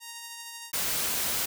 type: tone with tremolo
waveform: 5% pulse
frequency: 932.3 Hz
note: A#5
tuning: in tune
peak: -26 dBFS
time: 0-0.72 s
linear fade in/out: 50 ms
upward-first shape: triangle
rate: 13 Hz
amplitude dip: 30%
type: noise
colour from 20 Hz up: white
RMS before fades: -29 dBFS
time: 0.73-1.46 s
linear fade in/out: 10 ms
effects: none